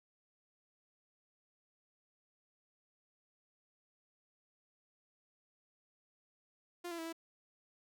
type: tone with pitch steps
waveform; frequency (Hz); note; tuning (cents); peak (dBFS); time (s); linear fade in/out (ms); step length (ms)
sawtooth; 349.9 / 338.3 / 326.9 / 330.1; F4 / E4 / E4 / E4; +3 / +45 / -14 / +2; -37; 6.84-7.128; 10; 72
effects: none